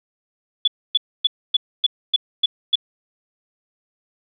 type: tone bursts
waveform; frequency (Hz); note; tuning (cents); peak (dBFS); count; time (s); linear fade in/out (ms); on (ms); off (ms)
sine; 3439; A7; -40; -12; 8; 0.65-2.756; 5; 27; 270
effects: none